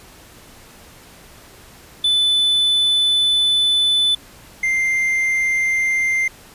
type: tone pair in turn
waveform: triangle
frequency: 3500 / 2094 Hz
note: A7 / C7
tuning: -10 / +1 cents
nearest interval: major sixth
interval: 889 cents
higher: first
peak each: -12 / -14 dBFS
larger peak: first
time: 2.04-4.15 / 4.63-6.28 s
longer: first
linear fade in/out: 5 ms
effects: pink hiss -44 dBFS RMS until 6.54 s + resampled to 32000 Hz